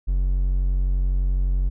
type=tone; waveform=triangle; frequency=45.92 Hz; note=F#1; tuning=12 cents flat; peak=-16 dBFS; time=0.07-1.7 s; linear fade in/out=20 ms; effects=none